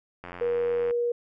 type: click train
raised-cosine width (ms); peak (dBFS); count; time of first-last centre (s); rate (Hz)
0.5; -24; 60; 0.24-0.909; 88.2
type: tone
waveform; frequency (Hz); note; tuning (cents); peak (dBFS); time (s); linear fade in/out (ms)
sine; 477.6; A#4; +42; -23; 0.41-1.12; 5
effects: none